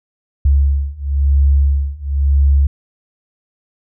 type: beating tone pair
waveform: sine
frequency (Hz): 69.3 / 70.28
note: C#2 / C#2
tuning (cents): 0 / +24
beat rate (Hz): 0.98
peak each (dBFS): -14 / -13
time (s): 0.45-2.67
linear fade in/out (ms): 5
effects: none